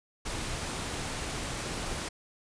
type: noise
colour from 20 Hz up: pink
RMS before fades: -35 dBFS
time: 0.25-2.09 s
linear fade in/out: 10 ms
effects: resampled to 22050 Hz